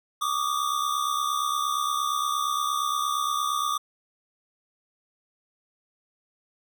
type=tone pair together; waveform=square; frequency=1153 / 1221.6 Hz; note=D6 / D#6; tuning=-32 / -32 cents; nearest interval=minor second; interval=100 cents; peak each=-28 dBFS; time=0.21-3.78 s; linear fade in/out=10 ms; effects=none